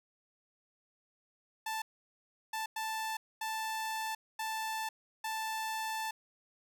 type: tone bursts at uneven times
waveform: sawtooth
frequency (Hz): 881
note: A5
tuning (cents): +2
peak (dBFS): -31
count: 6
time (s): 1.66-1.82 / 2.53-2.66 / 2.76-3.17 / 3.41-4.15 / 4.39-4.89 / 5.24-6.11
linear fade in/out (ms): 5
effects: none